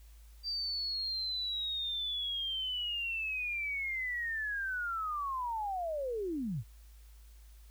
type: linear sweep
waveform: sine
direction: down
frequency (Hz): 4699 to 91.8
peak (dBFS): -33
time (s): 0.43-6.64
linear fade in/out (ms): 50
effects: added 54 Hz sine -52 dBFS peak until 7.7 s + white hiss -66 dBFS RMS until 7.7 s